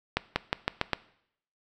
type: accelerating click train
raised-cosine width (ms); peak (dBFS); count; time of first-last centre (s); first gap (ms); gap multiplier
0.3; -8; 6; 0.17-0.933; 190; 0.89
effects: noise-tail reverb RT60 0.7 s tail -19 dB re dry